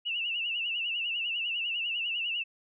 sine tone with vibrato, 2780 Hz, F7, 9 cents flat, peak -29 dBFS, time 0.05-2.44 s, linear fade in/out 20 ms, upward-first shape sine, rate 10 Hz, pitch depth 96 cents each way, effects none

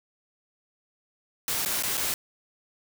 white noise with dropouts, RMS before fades -28 dBFS, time 1.48-2.14 s, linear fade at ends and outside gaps 1 ms, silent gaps 1.65-1.659 / 1.825-1.834 / 1.971-1.976 s, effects none

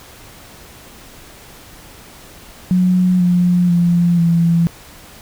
sine tone with pitch steps, 182.2 / 177.53 / 172.97 / 168.53 Hz, F#3 / F3 / F3 / E3, -26 / +29 / -16 / +39 cents, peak -10 dBFS, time 2.71-4.67 s, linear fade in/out 0 ms, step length 490 ms, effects pink hiss -40 dBFS RMS until 5.21 s

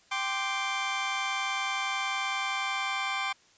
20% pulse chord, G suspended fourth, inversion none, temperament just, 784 / 1045.3 / 1176 Hz, G5 / C6 / D6, 0 / -2 / +2 cents, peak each -29 dBFS, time 0.11-3.33 s, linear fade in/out 10 ms, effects white hiss -61 dBFS RMS until 3.57 s + resampled to 16000 Hz

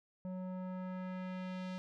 square tone with low-pass filter sweep, 184.7 Hz, F#3, 3 cents flat, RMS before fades -42 dBFS, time 0.25-1.78 s, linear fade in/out 0 ms, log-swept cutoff 630 to 4500 Hz, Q 1, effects none

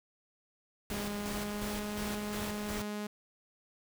pink noise with tremolo, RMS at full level -40 dBFS, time 0.9-2.82 s, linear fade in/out 2 ms, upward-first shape square, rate 2.8 Hz, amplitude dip 50%
sawtooth tone with pitch glide, 205.4 to 208.6 Hz, G#3 to G#3, -19 to +8 cents, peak -32 dBFS, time 0.91-3.07 s, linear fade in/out 5 ms, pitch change +27 cents, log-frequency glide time 1.08-1.87 s
effects none

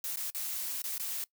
blue noise with dropouts, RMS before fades -36 dBFS, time 0.04-1.24 s, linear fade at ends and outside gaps 1 ms, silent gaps 0.159-0.171 / 0.302-0.347 / 0.819-0.84 / 0.98-0.997 s, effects noise-tail reverb RT60 0.1 s tail -21 dB re dry

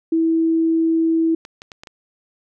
sine tone, 326.3 Hz, E4, 18 cents flat, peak -14 dBFS, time 0.12-1.35 s, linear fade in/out 5 ms
clicks, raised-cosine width 0.2 ms, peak -20 dBFS, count 5, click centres 1.451 / 1.619 / 1.718 / 1.835 / 1.872 s
effects none

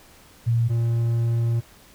sine / triangle tone pair in turn, 116.54 / 116.54 Hz, A#2 / A#2, 0 / 0 cents, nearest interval unison, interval 0 cents, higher neither, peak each -17 dBFS, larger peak neither, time 0.46-0.69 / 0.69-1.61 s, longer second, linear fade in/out 20 ms, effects pink hiss -51 dBFS RMS until 1.94 s

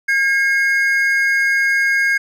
triangle tone pair together, 1621.7 / 2161 Hz, G#6 / C#7, -42 / -45 cents, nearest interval perfect fourth, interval 497 cents, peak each -13 / -16 dBFS, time 0.08-2.18 s, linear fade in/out 10 ms, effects none

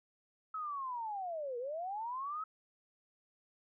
sine linear two-way sweep, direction down then up, 1300 to 466.2 to 1300 Hz, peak -37 dBFS, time 0.54-2.44 s, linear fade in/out 5 ms, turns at 1.58 s, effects none

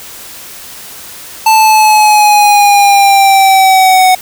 square exponential sweep, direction down, 883 to 740 Hz, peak -4 dBFS, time 1.46-4.15 s, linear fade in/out 5 ms, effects white hiss -29 dBFS RMS until 4.21 s

